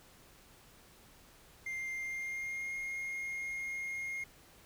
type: tone with pitch glide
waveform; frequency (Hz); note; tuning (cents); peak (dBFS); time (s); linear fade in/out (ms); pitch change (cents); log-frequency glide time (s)
triangle; 2102 to 2138; C7 to C7; +7 to +37; -35; 1.66-4.24; 5; +30; 1.99-2.75
effects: pink hiss -60 dBFS RMS until 4.65 s